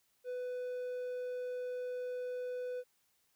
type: tone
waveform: triangle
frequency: 498.2 Hz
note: B4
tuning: 15 cents sharp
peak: -35 dBFS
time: 0.24-2.84 s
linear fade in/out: 50 ms
effects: white hiss -75 dBFS RMS until 3.35 s